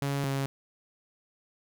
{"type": "tone pair in turn", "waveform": "sawtooth", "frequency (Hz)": [140, 136.88], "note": ["C#3", "C#3"], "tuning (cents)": [18, -22], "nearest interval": "unison", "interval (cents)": 40, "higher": "first", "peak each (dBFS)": -24, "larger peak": "neither", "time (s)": [[0.02, 0.24], [0.24, 0.46]], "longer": "neither", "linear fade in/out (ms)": 0, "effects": []}